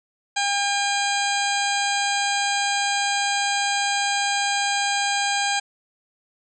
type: harmonic tone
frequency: 805 Hz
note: G5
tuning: 46 cents sharp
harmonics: 1 / 2 / 3 / 4 / 5 / 6 / 8 / 9 / 10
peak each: -24 / -27 / -29 / -30 / -31 / -32 / -33 / -34 / -34 dBFS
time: 0.36-5.6 s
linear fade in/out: 10 ms
effects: none